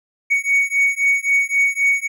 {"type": "beating tone pair", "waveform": "triangle", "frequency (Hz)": [2232, 2235.8], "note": ["C#7", "C#7"], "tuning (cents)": [11, 14], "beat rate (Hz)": 3.8, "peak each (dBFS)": -16, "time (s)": [0.3, 2.08], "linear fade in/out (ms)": 20, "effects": []}